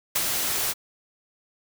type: noise with ADSR envelope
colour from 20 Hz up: white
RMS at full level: -22 dBFS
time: 0.15-0.74 s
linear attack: 10 ms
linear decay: 35 ms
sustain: -4 dB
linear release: 34 ms
effects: none